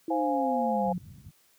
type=linear sweep; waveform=sine; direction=down; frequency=329.6 to 174.7 Hz; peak=-29 dBFS; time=0.08-0.98 s; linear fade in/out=2 ms
type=chord; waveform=sine; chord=F minor; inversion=second; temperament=equal; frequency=523.3 / 698.5 / 830.6 Hz; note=C5 / F5 / Ab5; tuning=0 / 0 / 0 cents; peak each=-30 / -31 / -29 dBFS; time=0.1-0.93 s; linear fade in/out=10 ms
type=low-pass noise; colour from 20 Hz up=white; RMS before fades=-46 dBFS; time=0.84-1.31 s; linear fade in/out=5 ms; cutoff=150 Hz; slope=24 dB/octave
effects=white hiss -64 dBFS RMS until 1.58 s + high-pass 80 Hz 12 dB/octave